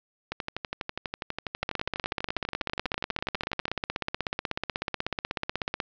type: two click trains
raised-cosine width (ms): 0.3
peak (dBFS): -12 / -15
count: 69 / 42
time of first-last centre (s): 1.63-5.802 / 0.32-3.681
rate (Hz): 16.3 / 12.2
effects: resampled to 16000 Hz + 9-bit